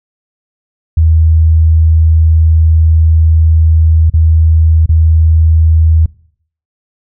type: tone with dropouts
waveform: sine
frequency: 80.2 Hz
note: E2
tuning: 47 cents flat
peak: -4 dBFS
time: 0.97-6.06 s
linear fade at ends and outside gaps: 5 ms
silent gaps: 4.099-4.138 / 4.86-4.891 s
effects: noise-tail reverb RT60 0.6 s tail -22 dB re dry